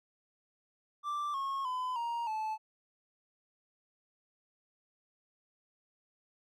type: tone with pitch steps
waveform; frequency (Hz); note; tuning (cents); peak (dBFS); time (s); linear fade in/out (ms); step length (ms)
triangle; 1174.7 / 1089.7 / 1010.9 / 937.8 / 869.9; D6 / C#6 / B5 / A#5 / A5; 0 / -30 / +40 / +10 / -20; -31; 1.03-2.58; 50; 310
effects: none